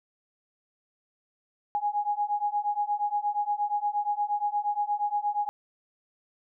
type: beating tone pair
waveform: sine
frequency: 823 / 831.5 Hz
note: G#5 / G#5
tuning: -16 / +2 cents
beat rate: 8.5 Hz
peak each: -29 / -28 dBFS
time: 1.75-5.49 s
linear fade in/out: 0 ms
effects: none